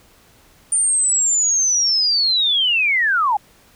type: linear sweep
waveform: sine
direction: down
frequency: 9100 to 784 Hz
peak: -14 dBFS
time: 0.72-3.37 s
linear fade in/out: 5 ms
effects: pink hiss -52 dBFS RMS until 3.75 s